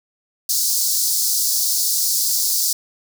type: high-pass noise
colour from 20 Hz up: pink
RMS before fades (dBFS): -19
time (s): 0.49-2.73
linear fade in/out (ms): 5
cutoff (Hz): 4500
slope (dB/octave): 48
effects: none